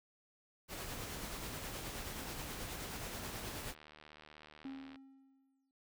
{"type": "noise with tremolo", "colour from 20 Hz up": "pink", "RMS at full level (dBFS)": -43, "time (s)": [0.68, 3.75], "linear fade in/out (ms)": 50, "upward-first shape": "sine", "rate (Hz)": 9.4, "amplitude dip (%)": 30}
{"type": "click train", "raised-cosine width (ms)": 0.3, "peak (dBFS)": -39, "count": 154, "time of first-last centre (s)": [2.95, 4.958], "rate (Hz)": 76.2}
{"type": "tone with exponential decay", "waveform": "triangle", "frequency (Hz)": 269, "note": "C4", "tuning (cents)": 48, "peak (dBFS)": -39, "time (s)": [4.65, 5.71], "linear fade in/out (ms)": 1, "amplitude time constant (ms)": 230}
{"effects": []}